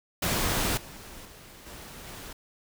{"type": "noise with level steps", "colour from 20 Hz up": "pink", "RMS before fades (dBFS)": [-27, -45, -49, -44, -42], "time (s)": [0.22, 2.33], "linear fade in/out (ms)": 5, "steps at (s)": [0.77, 1.25, 1.66, 2.07], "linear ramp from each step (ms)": 5, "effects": []}